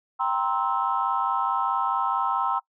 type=chord; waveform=sine; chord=C dominant seventh; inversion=second; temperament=just; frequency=784.9 / 941.9 / 1046.5 / 1308.1 Hz; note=G5 / Bb5 / C6 / E6; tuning=+2 / +18 / 0 / -14 cents; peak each=-28 / -27 / -27 / -27 dBFS; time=0.19-2.6 s; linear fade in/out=20 ms; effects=noise-tail reverb RT60 0.1 s tail -22 dB re dry + tanh soft clip ceiling -11 dBFS